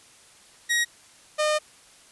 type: tone pair in turn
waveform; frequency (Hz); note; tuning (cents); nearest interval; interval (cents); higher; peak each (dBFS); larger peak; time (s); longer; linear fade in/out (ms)
sawtooth; 1893 / 608.8; A#6 / D#5; +26 / -38; octave + minor sixth; 1964; first; -17; neither; 0.69-0.85 / 1.38-1.59; second; 20
effects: white hiss -53 dBFS RMS until 2.11 s + resampled to 24000 Hz